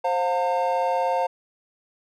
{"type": "tone cluster", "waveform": "triangle", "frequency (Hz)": [527, 711, 908], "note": ["C5", "F5", "A#5"], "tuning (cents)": [12, 31, -46], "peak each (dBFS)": -23, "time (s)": [0.04, 1.27], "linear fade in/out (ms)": 10, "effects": []}